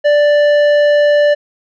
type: tone with tanh clipping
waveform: sine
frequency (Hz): 587.3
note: D5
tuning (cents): 0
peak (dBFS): -9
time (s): 0.04-1.35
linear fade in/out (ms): 20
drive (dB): 11
effects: none